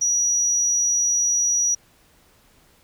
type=tone; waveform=sine; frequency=5810 Hz; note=F#8; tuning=32 cents flat; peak=-16 dBFS; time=0.01-1.75 s; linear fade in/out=10 ms; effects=tanh soft clip ceiling -14 dBFS + pink hiss -57 dBFS RMS until 2.83 s